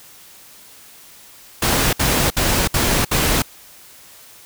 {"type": "noise bursts", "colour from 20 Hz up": "pink", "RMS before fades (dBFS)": -17, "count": 5, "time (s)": [1.62, 3.422], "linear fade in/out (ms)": 5, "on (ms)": 310, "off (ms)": 63, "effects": ["white hiss -44 dBFS RMS until 4.45 s"]}